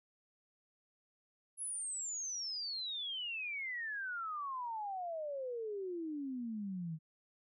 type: exponential sweep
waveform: sine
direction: down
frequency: 10750 to 154 Hz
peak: -38 dBFS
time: 1.57-6.99 s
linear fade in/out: 50 ms
effects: none